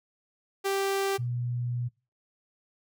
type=tone pair in turn; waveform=sawtooth / sine; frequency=392 / 121.63 Hz; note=G4 / B2; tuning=0 / -26 cents; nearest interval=octave + minor sixth; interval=2026 cents; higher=first; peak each=-22 / -28 dBFS; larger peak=first; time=0.64-1.18 / 1.18-1.89 s; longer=second; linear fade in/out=20 ms; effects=noise-tail reverb RT60 0.3 s tail -23 dB re dry